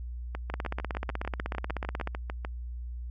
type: two click trains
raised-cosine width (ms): 0.5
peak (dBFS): -17 / -20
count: 26 / 15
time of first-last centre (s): 0.54-2.074 / 0.35-2.449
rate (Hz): 16.3 / 6.67
effects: added 60 Hz sine -35 dBFS peak until 3.1 s